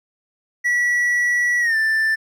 triangle tone with pitch glide, 1942 to 1770.6 Hz, B6 to A6, -30 to +10 cents, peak -14 dBFS, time 0.64-2.16 s, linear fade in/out 20 ms, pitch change -160 cents, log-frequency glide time 1.6-1.76 s, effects none

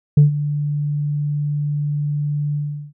sine tone with ADSR envelope, 146.83 Hz, D3, in tune, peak -3 dBFS, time 0.17-2.93 s, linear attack 6 ms, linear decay 130 ms, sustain -15 dB, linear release 380 ms, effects tanh soft clip ceiling -4 dBFS

